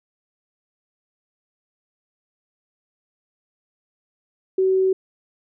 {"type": "tone", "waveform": "sine", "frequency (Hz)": 378.4, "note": "F#4", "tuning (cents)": 39, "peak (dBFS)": -15, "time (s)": [4.58, 4.93], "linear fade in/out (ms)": 5, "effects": []}